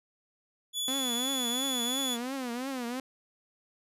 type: tone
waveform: sawtooth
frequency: 3430 Hz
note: A7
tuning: 45 cents flat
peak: -27 dBFS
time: 0.73-2.18 s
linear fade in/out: 50 ms
type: tone with vibrato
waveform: sawtooth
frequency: 253.4 Hz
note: B3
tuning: 45 cents sharp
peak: -29 dBFS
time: 0.88-3 s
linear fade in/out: 2 ms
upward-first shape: triangle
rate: 2.9 Hz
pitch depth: 160 cents each way
effects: resampled to 32000 Hz